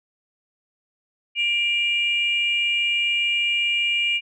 sine tone pair together, 2373 / 2846 Hz, D7 / F7, +17 / +32 cents, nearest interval minor third, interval 315 cents, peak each -21 dBFS, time 1.35-4.21 s, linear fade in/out 50 ms, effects tanh soft clip ceiling -12 dBFS

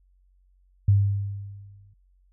sine tone with exponential decay, 100 Hz, G2, 35 cents sharp, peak -13 dBFS, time 0.88-1.94 s, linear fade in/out 5 ms, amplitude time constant 230 ms, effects added 46 Hz sine -58 dBFS peak until 2.32 s

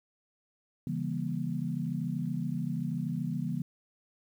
sine chord, C# diminished seventh, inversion none, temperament just, 138.59 / 166.31 / 199.57 / 239.5 Hz, C#3 / E3 / G3 / Bb3, 0 / +16 / +31 / +47 cents, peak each -36 / -34 / -38 / -36 dBFS, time 0.87-3.62 s, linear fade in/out 2 ms, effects 10-bit

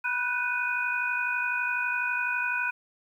sine tone cluster, 977 / 1480 / 1532 / 2483 Hz, B5 / F#6 / G6 / D#7, -19 / 0 / -40 / -4 cents, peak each -34 / -29 / -35 / -30 dBFS, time 0.04-2.71 s, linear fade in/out 10 ms, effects 10-bit

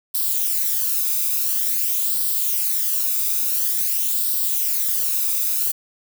violet noise with flanger, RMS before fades -21 dBFS, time 0.14-5.72 s, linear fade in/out 10 ms, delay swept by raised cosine 0.22 to 0.82 ms, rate 0.48 Hz, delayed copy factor +0.55, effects none

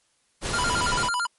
pink noise, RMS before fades -28 dBFS, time 0.41-1.1 s, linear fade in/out 50 ms
square tone with vibrato, 1174.7 Hz, D6, in tune, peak -24 dBFS, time 0.53-1.27 s, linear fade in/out 10 ms, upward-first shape square, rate 9 Hz, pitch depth 300 cents each way
effects white hiss -67 dBFS RMS until 1.38 s + MP3 48 kbps

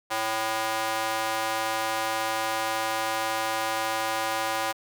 square tone with high-pass filter, 110.9 Hz, A2, 14 cents sharp, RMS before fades -28 dBFS, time 0.1-4.73 s, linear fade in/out 20 ms, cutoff 790 Hz, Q 1.4, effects none

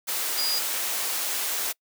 sine tone in noise, 4874 Hz, D#8, 37 cents flat, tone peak -25 dBFS, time 0.37-0.6 s, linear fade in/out 20 ms, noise white, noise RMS -28 dBFS, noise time 0.07-1.73 s, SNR 0 dB, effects noise-tail reverb RT60 0.1 s tail -26 dB re dry + high-pass 400 Hz 12 dB/octave

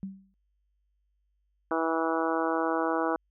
sine tone with exponential decay, 193.2 Hz, G3, 25 cents flat, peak -30 dBFS, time 0.03-0.34 s, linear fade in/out 0 ms, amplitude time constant 67 ms
harmonic tone, 162.9 Hz, E3, 20 cents flat, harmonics 2 / 3 / 4 / 5 / 6 / 7 / 8 / 9, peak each -30 / -32 / -33 / -34 / -35 / -35 / -36 / -37 dBFS, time 1.71-3.16 s, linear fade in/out 2 ms
effects added 50 Hz sine -70 dBFS peak until 3.3 s

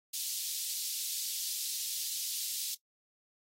pink high-pass noise, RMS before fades -37 dBFS, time 0.13-2.75 s, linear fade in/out 10 ms, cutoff 3800 Hz, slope 24 dB/octave, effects noise-tail reverb RT60 0.1 s tail -20 dB re dry + AAC 48 kbps

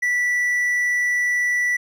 triangle tone, 1962 Hz, B6, 12 cents flat, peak -16 dBFS, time 0.02-1.77 s, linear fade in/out 10 ms, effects none

